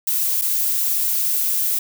violet noise with dropouts, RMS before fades -20 dBFS, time 0.07-1.79 s, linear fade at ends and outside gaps 5 ms, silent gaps 0.414-0.419 s, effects none

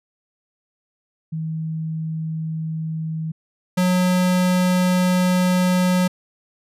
sine / square tone pair in turn, 159.6 / 181.86 Hz, D#3 / F#3, +44 / -30 cents, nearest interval major second, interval 226 cents, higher second, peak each -23 / -16 dBFS, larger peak second, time 1.32-3.32 / 3.77-6.08 s, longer second, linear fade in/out 10 ms, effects resampled to 32000 Hz

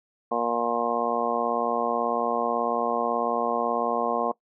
harmonic tone, 118.2 Hz, A#2, 24 cents sharp, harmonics 2 / 3 / 4 / 5 / 6 / 7 / 8 / 9, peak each -33 / -36 / -29 / -31 / -29 / -33 / -35 / -29 dBFS, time 0.31-4.32 s, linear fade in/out 10 ms, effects noise-tail reverb RT60 0.1 s tail -20 dB re dry

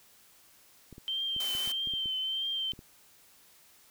clicks, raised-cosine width 3 ms, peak -34 dBFS, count 10, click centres 0.927 / 0.981 / 1.364 / 1.551 / 1.675 / 1.873 / 1.937 / 2.058 / 2.735 / 2.791 s
sine tone with vibrato, 3119 Hz, G7, 9 cents flat, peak -30 dBFS, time 1.08-2.72 s, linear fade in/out 0 ms, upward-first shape triangle, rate 1.6 Hz, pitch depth 41 cents each way
white high-pass noise, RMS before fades -40 dBFS, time 1.4-1.72 s, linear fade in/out 2 ms, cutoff 200 Hz, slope 24 dB/octave
effects white hiss -60 dBFS RMS until 3.9 s

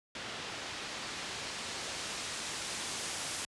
white noise with low-pass filter sweep, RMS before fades -40 dBFS, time 0.15-3.45 s, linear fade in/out 2 ms, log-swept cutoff 3600 to 9800 Hz, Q 0.71, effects high-pass 60 Hz 12 dB/octave + resampled to 24000 Hz

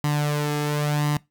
sawtooth tone with flanger, 147.9 Hz, D3, 13 cents sharp, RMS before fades -23 dBFS, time 0.04-1.17 s, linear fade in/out 0 ms, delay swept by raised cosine 1 to 2.4 ms, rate 0.95 Hz, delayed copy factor +0.6, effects noise-tail reverb RT60 0.2 s tail -22 dB re dry

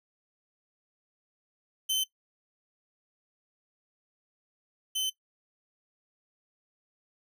sawtooth tone pair in turn, 3071 / 3059 Hz, G7 / G7, -36 / -43 cents, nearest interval unison, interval 7 cents, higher first, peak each -23 / -25 dBFS, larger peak first, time 1.89-2.04 / 4.95-5.1 s, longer neither, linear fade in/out 10 ms, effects noise-tail reverb RT60 0.1 s tail -17 dB re dry

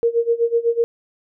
sine tone with tremolo, 466.2 Hz, A#4, in tune, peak -12 dBFS, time 0.03-0.84 s, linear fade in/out 0 ms, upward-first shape sine, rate 8 Hz, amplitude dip 90%, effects none

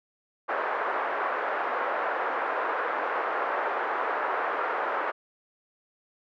white band-pass noise, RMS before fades -29 dBFS, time 0.48-5.12 s, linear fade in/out 20 ms, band 420 to 1500 Hz, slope 24 dB/octave, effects none

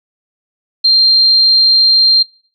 sine tone, 4178 Hz, C8, 3 cents flat, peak -6 dBFS, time 0.84-2.23 s, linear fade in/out 10 ms, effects noise-tail reverb RT60 0.5 s tail -23 dB re dry

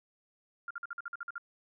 sine tone bursts, 1396.9 Hz, F6, in tune, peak -36 dBFS, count 10, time 0.68-1.381 s, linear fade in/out 2 ms, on 26 ms, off 49 ms, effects none

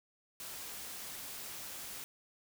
white noise, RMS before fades -45 dBFS, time 0.4-2.04 s, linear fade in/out 0 ms, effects none

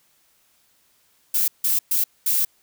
violet noise bursts at uneven times, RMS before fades -20 dBFS, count 4, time 1.34-1.48 / 1.64-1.79 / 1.91-2.04 / 2.26-2.45 s, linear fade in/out 5 ms, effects white hiss -62 dBFS RMS until 2.62 s

